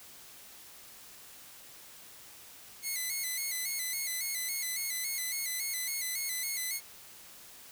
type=tone with vibrato; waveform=5% pulse; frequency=2093 Hz; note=C7; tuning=in tune; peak=-23 dBFS; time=2.82-6.81 s; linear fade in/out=50 ms; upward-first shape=square; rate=3.6 Hz; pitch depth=67 cents each way; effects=white hiss -52 dBFS RMS until 7.71 s